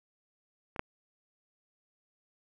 clicks, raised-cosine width 0.5 ms, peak -28 / -15 dBFS, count 2, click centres 0.762 / 0.794 s, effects none

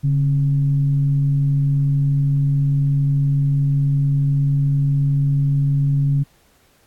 sine tone with frequency modulation, 141.7 Hz, C#3, 38 cents sharp, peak -14 dBFS, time 0.03-6.24 s, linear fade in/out 20 ms, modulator 126 Hz, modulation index 0.28, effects pink hiss -57 dBFS RMS until 6.86 s + AAC 64 kbps

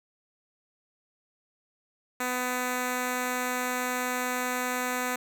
5% pulse tone with notch filter, 250.3 Hz, B3, 23 cents sharp, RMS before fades -30 dBFS, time 2.2-5.16 s, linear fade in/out 5 ms, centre 3100 Hz, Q 1.9, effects none

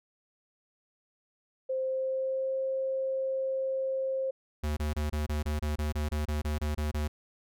sine tone with pitch glide, 523.3 to 530.6 Hz, C5 to C5, 0 to +24 cents, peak -28 dBFS, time 1.69-4.31 s, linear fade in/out 10 ms, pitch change +24 cents, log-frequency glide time 1.82-2.56 s
square tone bursts, 75.3 Hz, D2, 44 cents sharp, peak -29 dBFS, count 15, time 4.63-7.08 s, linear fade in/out 10 ms, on 140 ms, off 25 ms
effects none

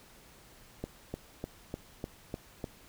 click train, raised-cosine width 2 ms, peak -22 dBFS, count 7, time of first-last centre 0.84-2.642 s, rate 3.33 Hz, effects pink hiss -57 dBFS RMS until 2.88 s

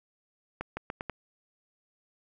accelerating click train, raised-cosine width 0.5 ms, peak -19 dBFS, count 5, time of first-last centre 0.61-1.097 s, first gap 160 ms, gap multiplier 0.82, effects none

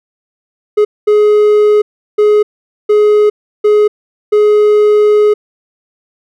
triangle tone bursts at uneven times, 420.1 Hz, G#4, 20 cents sharp, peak -3 dBFS, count 6, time 0.77-0.85 / 1.07-1.82 / 2.18-2.43 / 2.89-3.3 / 3.64-3.88 / 4.32-5.34 s, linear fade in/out 10 ms, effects none

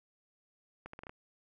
accelerating click train, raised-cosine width 0.5 ms, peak -30 dBFS, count 6, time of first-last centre 0.86-1.095 s, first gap 74 ms, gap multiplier 0.77, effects none

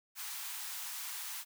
white high-pass noise, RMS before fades -42 dBFS, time 0.15-1.45 s, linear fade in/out 50 ms, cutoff 790 Hz, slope 48 dB/octave, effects none

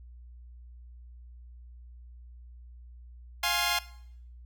10% pulse chord, F minor, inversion none, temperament equal with one note detuned, 698.5 / 830.6 / 1059.9 Hz, F5 / Ab5 / C6, 0 / 0 / +22 cents, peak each -22 dBFS, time 3.43-3.79 s, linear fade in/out 5 ms, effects noise-tail reverb RT60 0.7 s tail -19 dB re dry + added 60 Hz sine -46 dBFS peak until 4.45 s

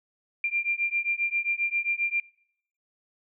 sine beating tone pair, 2379 / 2386.5 Hz, D7 / D7, +22 / +27 cents, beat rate 7.5 Hz, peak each -28 dBFS, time 0.44-2.2 s, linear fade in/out 2 ms, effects noise-tail reverb RT60 0.7 s tail -24 dB re dry

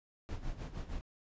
brown noise with tremolo, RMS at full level -38 dBFS, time 0.29-1.01 s, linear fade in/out 0 ms, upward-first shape sine, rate 6.5 Hz, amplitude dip 75%, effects resampled to 16000 Hz

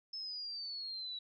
sine exponential sweep, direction down, 5260 to 3890 Hz, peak -40 dBFS, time 0.13-1.19 s, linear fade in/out 5 ms, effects none

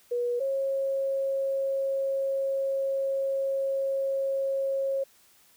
sine tone pair in turn, 483.9 / 543.2 Hz, B4 / C#5, -35 / -35 cents, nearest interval major second, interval 200 cents, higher second, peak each -25 dBFS, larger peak neither, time 0.11-0.4 / 0.4-5.04 s, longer second, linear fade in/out 10 ms, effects white hiss -60 dBFS RMS until 5.56 s

